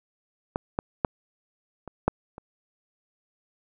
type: clicks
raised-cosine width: 1 ms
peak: -12 / -11 / -7 / -24 / -6 / -26 dBFS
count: 6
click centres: 0.559 / 0.789 / 1.048 / 1.877 / 2.08 / 2.381 s
effects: none